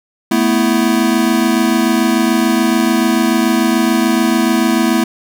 square chord, A suspended second, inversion none, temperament equal, 220 / 246.9 / 329.6 Hz, A3 / B3 / E4, 0 / 0 / 0 cents, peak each -16 dBFS, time 0.31-5.04 s, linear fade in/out 5 ms, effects none

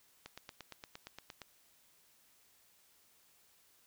click train, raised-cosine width 0.2 ms, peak -29 dBFS, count 11, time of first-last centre 0.26-1.417 s, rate 8.64 Hz, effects white hiss -68 dBFS RMS until 3.86 s

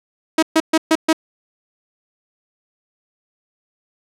sawtooth tone bursts, 319.5 Hz, D#4, 46 cents sharp, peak -7 dBFS, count 5, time 0.38-1.13 s, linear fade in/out 5 ms, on 46 ms, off 130 ms, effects low-pass 10000 Hz 12 dB/octave

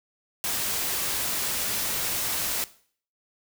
white noise, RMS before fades -28 dBFS, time 0.44-2.64 s, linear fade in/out 0 ms, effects noise-tail reverb RT60 0.5 s tail -17 dB re dry

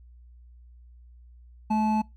triangle tone pair together, 216.2 / 865 Hz, A3 / A5, -30 / -30 cents, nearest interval 2 octaves, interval 2400 cents, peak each -21 / -24 dBFS, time 1.7-2.02 s, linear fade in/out 10 ms, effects noise-tail reverb RT60 0.2 s tail -24 dB re dry + added 60 Hz sine -48 dBFS peak until 2.16 s

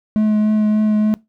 triangle tone with vibrato, 213.5 Hz, G#3, 48 cents sharp, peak -10 dBFS, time 0.16-1.14 s, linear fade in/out 0 ms, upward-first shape triangle, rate 3.4 Hz, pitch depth 14 cents each way, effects noise-tail reverb RT60 0.2 s tail -22 dB re dry

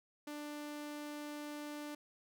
sawtooth tone, 295.6 Hz, D4, 11 cents sharp, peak -39 dBFS, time 0.27-1.95 s, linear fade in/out 5 ms, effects none

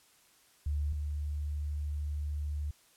sine tone pair in turn, 73.42 / 73.89 Hz, D2 / D2, 0 / +11 cents, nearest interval unison, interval 11 cents, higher second, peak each -29 / -32 dBFS, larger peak first, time 0.66-0.93 / 0.93-2.71 s, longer second, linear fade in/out 5 ms, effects white hiss -64 dBFS RMS until 2.96 s + low-pass 12000 Hz 12 dB/octave

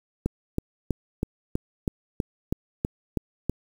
click train, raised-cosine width 3 ms, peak -11 dBFS, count 11, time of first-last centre 0.26-3.496 s, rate 3.09 Hz, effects 7-bit

